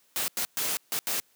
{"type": "noise bursts at uneven times", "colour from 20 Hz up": "white", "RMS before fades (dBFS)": -29, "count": 5, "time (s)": [[0.16, 0.28], [0.37, 0.45], [0.57, 0.77], [0.92, 0.99], [1.07, 1.2]], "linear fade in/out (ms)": 0, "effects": ["white hiss -65 dBFS RMS until 1.35 s", "high-pass 150 Hz 12 dB/octave"]}